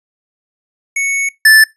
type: tone pair in turn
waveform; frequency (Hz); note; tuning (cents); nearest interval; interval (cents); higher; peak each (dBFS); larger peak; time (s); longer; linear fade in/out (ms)
square; 2215 / 1755; C#7 / A6; -2 / -5; major third; 403; first; -14 / -4; second; 0.96-1.29 / 1.45-1.64; first; 5
effects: noise-tail reverb RT60 0.2 s tail -22 dB re dry + resampled to 32000 Hz